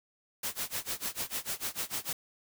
white noise with tremolo, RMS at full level -33 dBFS, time 0.43-2.13 s, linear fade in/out 5 ms, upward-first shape sine, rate 6.7 Hz, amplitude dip 95%, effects none

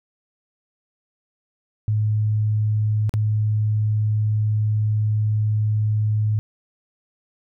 sine tone with dropouts, 107 Hz, A2, 48 cents flat, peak -17 dBFS, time 1.88-6.39 s, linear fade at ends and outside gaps 0 ms, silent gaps 3.094-3.139 s, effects none

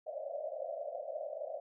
pink band-pass noise, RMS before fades -41 dBFS, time 0.06-1.6 s, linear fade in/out 10 ms, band 540 to 680 Hz, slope 96 dB/octave, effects none

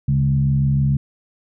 sine tone with frequency modulation, 138.59 Hz, C#3, in tune, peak -14 dBFS, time 0.08-0.97 s, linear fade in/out 5 ms, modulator 66.5 Hz, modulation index 0.67, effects none

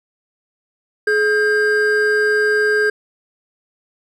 triangle tone pair together, 423.8 / 1600 Hz, G#4 / G6, +35 / +35 cents, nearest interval octave + major seventh, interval 2300 cents, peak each -14 dBFS, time 1.07-2.9 s, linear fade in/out 5 ms, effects none

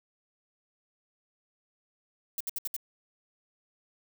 violet noise bursts, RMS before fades -33 dBFS, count 5, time 2.38-2.765 s, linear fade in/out 2 ms, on 25 ms, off 65 ms, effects none

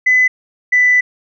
sine tone pair in turn, 2010 / 1989.2 Hz, B6 / B6, +30 / +12 cents, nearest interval unison, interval 18 cents, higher first, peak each -7 dBFS, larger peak neither, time 0.06-0.28 / 0.72-1.01 s, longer second, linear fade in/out 10 ms, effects tanh soft clip ceiling -3 dBFS

